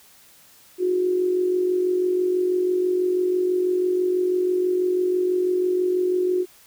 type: tone with amplitude modulation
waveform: sine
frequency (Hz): 364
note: F#4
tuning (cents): -28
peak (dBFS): -16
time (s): 0.78-6.46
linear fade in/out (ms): 50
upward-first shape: sine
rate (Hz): 46.1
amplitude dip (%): 50
effects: white hiss -52 dBFS RMS until 6.66 s